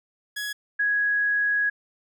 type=tone pair in turn; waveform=sawtooth / sine; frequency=1676 / 1664.4 Hz; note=G#6 / G#6; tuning=+15 / +3 cents; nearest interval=unison; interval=12 cents; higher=first; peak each=-25 / -20 dBFS; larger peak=second; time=0.36-0.53 / 0.79-1.7 s; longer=second; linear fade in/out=10 ms; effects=none